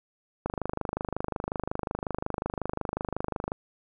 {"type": "click train", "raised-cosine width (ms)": 1, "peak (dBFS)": -15, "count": 79, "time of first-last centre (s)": [0.46, 3.519], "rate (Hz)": 25.5, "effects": []}